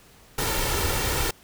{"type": "noise with comb filter", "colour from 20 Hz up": "pink", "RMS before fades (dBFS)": -25, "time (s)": [0.38, 1.31], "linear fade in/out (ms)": 5, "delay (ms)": 2.2, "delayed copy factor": 0.55, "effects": ["pink hiss -53 dBFS RMS until 1.43 s"]}